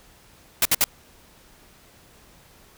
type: noise bursts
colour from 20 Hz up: white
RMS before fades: -18 dBFS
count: 3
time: 0.62-0.841 s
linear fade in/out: 2 ms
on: 33 ms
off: 61 ms
effects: pink hiss -53 dBFS RMS until 2.77 s